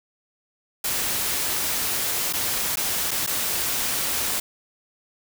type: noise with dropouts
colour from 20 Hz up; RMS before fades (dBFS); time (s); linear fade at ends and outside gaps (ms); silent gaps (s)
white; -25; 0.84-4.4; 5; 2.327-2.334 / 2.758-2.77 / 3.109-3.113 / 3.265-3.273
effects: none